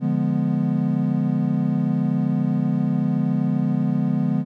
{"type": "chord", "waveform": "triangle", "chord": "D diminished seventh", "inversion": "none", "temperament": "equal", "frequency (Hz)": [146.83, 174.61, 207.7, 246.9], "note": ["D3", "F3", "Ab3", "Cb4"], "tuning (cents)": [0, 0, 0, 0], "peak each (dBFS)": -22, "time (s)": [0, 4.45], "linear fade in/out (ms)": 50, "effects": []}